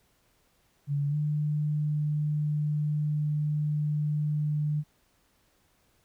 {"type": "tone with pitch glide", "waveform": "sine", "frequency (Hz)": [143.1, 149.87], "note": ["D3", "D3"], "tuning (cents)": [-45, 35], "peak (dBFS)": -25, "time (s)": [0.87, 4.84], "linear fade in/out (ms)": 50, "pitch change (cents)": 80, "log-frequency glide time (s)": [1.09, 1.15], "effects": ["pink hiss -68 dBFS RMS until 6.04 s"]}